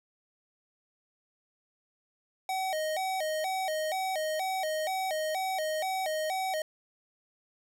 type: tone with vibrato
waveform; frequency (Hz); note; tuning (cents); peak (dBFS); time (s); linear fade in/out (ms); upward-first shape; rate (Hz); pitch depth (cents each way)
square; 687; F5; -29; -30; 2.49-6.62; 2; square; 2.1; 170
effects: none